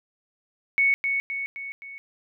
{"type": "tone with echo", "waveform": "sine", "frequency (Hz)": 2217, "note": "C#7", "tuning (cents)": 0, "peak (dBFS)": -17, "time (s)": [0.78, 0.94], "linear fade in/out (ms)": 0, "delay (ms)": 260, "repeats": 4, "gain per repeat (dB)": -5, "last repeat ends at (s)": 1.98, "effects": []}